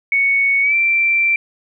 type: tone with pitch glide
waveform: sine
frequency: 2221 to 2349 Hz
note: C#7 to D7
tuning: +3 to 0 cents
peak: -12 dBFS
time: 0.12-1.36 s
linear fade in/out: 2 ms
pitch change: +97 cents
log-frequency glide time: 0.62-0.75 s
effects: none